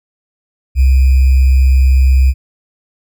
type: tone with sample-and-hold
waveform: sine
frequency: 65.7 Hz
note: C2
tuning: 8 cents sharp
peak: -5 dBFS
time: 0.75-2.34 s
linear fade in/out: 50 ms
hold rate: 2450 Hz
effects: none